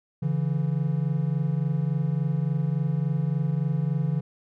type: tone pair together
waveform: triangle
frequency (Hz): 141.59 / 165.1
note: C#3 / E3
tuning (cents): +37 / +3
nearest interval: minor third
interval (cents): 266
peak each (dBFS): -23 / -24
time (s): 0.22-4.21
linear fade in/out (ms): 10
effects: none